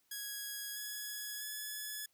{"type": "tone with pitch steps", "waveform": "5% pulse", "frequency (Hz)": [1661.2, 1684.4, 1707.9], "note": ["G#6", "G#6", "G#6"], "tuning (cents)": [0, 24, 48], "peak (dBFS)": -30, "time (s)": [0.11, 2.06], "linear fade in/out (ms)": 5, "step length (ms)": 650, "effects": ["white hiss -75 dBFS RMS until 2.13 s"]}